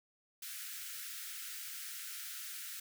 white high-pass noise, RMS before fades -45 dBFS, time 0.42-2.8 s, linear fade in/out 5 ms, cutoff 1300 Hz, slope 96 dB/octave, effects none

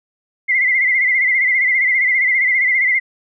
sine tone with vibrato, 2062 Hz, C7, 26 cents flat, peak -12 dBFS, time 0.48-3 s, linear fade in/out 20 ms, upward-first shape sine, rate 15 Hz, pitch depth 76 cents each way, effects none

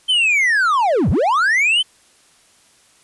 triangle linear two-way sweep, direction down then up, 3136 to 61.4 to 3136 Hz, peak -11 dBFS, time 0.08-1.83 s, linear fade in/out 20 ms, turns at 1.1 s, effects white hiss -53 dBFS RMS until 3.03 s + resampled to 24000 Hz

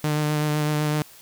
sawtooth tone with vibrato, 150.8 Hz, D3, 46 cents sharp, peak -17 dBFS, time 0.04-1.02 s, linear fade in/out 0 ms, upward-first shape sine, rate 7.9 Hz, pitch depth 17 cents each way, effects white hiss -48 dBFS RMS until 1.21 s

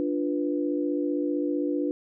sine chord, B diminished, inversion first, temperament equal, 293.7 / 349.2 / 493.9 Hz, D4 / F4 / B4, 0 / 0 / 0 cents, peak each -26 / -30 / -32 dBFS, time 0-1.91 s, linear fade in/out 0 ms, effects none

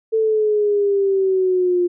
sine exponential sweep, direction down, 446.4 to 351.1 Hz, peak -14 dBFS, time 0.12-1.88 s, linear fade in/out 20 ms, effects none

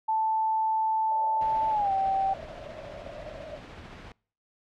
sine tone with pitch glide, 880 to 775 Hz, A5 to G5, 0 to -20 cents, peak -23 dBFS, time 0.08-2.34 s, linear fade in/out 10 ms, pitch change -220 cents, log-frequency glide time 1.7-1.92 s
white band-pass noise, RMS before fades -43 dBFS, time 1.08-3.62 s, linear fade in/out 50 ms, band 560 to 670 Hz, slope 96 dB/octave
pink noise with tremolo, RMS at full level -43 dBFS, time 1.41-4.12 s, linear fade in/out 2 ms, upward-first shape triangle, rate 14 Hz, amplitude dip 25%
effects noise-tail reverb RT60 0.5 s tail -26 dB re dry + low-pass 3000 Hz 12 dB/octave

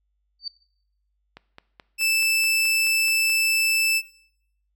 sine tone with exponential growth, 4588 Hz, D8, 41 cents flat, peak -24 dBFS, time 0.39-0.48 s, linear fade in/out 5 ms, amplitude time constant 18 ms
click train, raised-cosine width 0.3 ms, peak -25 dBFS, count 10, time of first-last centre 1.37-3.297 s, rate 4.67 Hz
sawtooth tone, 2639 Hz, E7, 1 cent sharp, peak -16 dBFS, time 1.98-4.02 s, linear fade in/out 50 ms
effects noise-tail reverb RT60 0.7 s tail -19 dB re dry + added 50 Hz sine -69 dBFS peak until 4.75 s

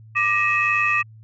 sine tone cluster, 1184 / 1888 / 2482 / 2584 Hz, D6 / A#6 / D#7 / E7, +14 / +22 / -5 / -35 cents, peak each -22 / -22 / -27 / -20 dBFS, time 0.15-1.03 s, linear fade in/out 20 ms, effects tanh soft clip ceiling -8 dBFS + added 110 Hz sine -42 dBFS peak until 1.23 s

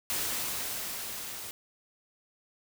white noise with level ramp, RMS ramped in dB -31 to -41 dBFS, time 0.1-1.51 s, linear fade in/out 0 ms, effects none

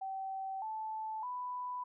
sine tone with pitch steps, 770 / 874.3 / 992.8 Hz, G5 / A5 / B5, -31 / -11 / +9 cents, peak -37 dBFS, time 0.01-1.84 s, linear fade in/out 10 ms, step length 610 ms, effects none

